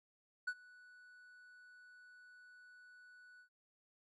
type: tone with ADSR envelope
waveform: triangle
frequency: 1480 Hz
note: F#6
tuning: in tune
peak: -32 dBFS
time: 0.47-3.49 s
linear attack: 10 ms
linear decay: 56 ms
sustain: -24 dB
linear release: 90 ms
effects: MP3 48 kbps